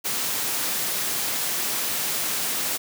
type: high-pass noise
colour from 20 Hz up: white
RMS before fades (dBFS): -26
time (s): 0.04-2.78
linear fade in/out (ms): 20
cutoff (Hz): 120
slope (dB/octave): 24
effects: none